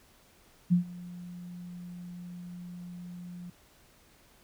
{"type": "tone with ADSR envelope", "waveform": "sine", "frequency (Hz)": 176.7, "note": "F3", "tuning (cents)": 21, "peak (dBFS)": -18, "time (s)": [0.7, 3.5], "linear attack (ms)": 26, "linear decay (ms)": 110, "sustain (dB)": -22, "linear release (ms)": 3, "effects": ["pink hiss -61 dBFS RMS until 4.43 s"]}